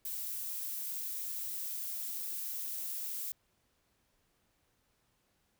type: noise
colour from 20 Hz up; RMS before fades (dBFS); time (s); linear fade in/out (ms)
violet; -39; 0.05-3.32; 2
effects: pink hiss -75 dBFS RMS until 5.59 s